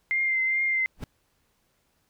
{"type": "tone with vibrato", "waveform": "sine", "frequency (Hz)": 2093, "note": "C7", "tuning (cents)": 0, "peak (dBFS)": -22, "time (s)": [0.11, 0.86], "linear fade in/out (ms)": 0, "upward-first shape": "triangle", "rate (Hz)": 2.4, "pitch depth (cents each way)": 28}
{"type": "noise with exponential growth", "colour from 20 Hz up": "brown", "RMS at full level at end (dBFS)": -25, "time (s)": [0.96, 1.04], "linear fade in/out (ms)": 2, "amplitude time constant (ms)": 16}
{"effects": ["pink hiss -70 dBFS RMS until 2.09 s"]}